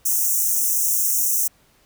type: high-pass noise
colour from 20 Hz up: white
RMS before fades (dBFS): -20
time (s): 0.05-1.48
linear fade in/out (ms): 10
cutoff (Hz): 5700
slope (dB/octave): 96
effects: pink hiss -58 dBFS RMS until 1.85 s